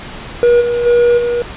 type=tone with level steps; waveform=triangle; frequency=479.7 Hz; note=A#4; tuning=50 cents sharp; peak=-4 / -11 / -5 / -11 dBFS; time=0.43-1.42 s; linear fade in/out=0 ms; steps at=0.6 / 0.85 / 1.17 s; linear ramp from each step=20 ms; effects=pink hiss -29 dBFS RMS until 1.56 s + resampled to 8000 Hz